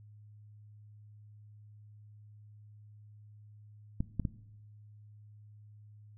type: clicks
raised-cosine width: 5 ms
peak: -19 dBFS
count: 3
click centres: 4.005 / 4.197 / 4.252 s
effects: noise-tail reverb RT60 0.9 s tail -18 dB re dry + added 105 Hz sine -52 dBFS peak until 6.17 s